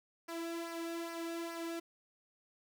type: tone with flanger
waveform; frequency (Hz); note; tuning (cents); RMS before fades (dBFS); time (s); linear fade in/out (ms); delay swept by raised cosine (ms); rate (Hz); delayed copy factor
sawtooth; 334.7; E4; +26; -41; 0.28-1.8; 10; 0.27 to 2.07; 2.4; -0.6
effects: none